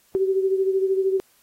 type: beating tone pair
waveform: sine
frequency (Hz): 381.8 / 394.8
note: G4 / G4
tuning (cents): -46 / +12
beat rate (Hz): 13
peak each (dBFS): -19 / -26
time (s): 0.15-1.2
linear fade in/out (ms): 0
effects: white hiss -60 dBFS RMS until 1.42 s + AAC 48 kbps